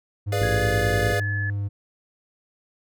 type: tone with vibrato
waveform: triangle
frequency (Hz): 101.5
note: G#2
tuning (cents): -39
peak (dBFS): -22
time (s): 0.26-1.69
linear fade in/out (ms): 20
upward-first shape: triangle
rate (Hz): 1.2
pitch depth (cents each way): 21
type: chord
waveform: square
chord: G# diminished seventh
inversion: none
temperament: equal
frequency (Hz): 415.3 / 493.9 / 587.3 / 698.5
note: G#4 / B4 / D5 / F5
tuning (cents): 0 / 0 / 0 / 0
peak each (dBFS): -30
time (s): 0.32-1.2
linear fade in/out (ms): 5
type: harmonic tone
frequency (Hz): 55.5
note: A1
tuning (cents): +16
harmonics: 1 / 2 / 3 / 4 / 5 / 6 / 7 / 8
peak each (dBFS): -28 / -30 / -35 / -37 / -39 / -36 / -35 / -37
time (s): 0.4-1.14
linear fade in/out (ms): 5
type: tone with pitch glide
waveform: sine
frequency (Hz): 1673 to 1718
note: G#6 to A6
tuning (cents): +12 to -42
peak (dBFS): -27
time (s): 0.43-1.5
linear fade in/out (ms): 2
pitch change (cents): +46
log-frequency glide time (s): 0.55-0.62
effects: none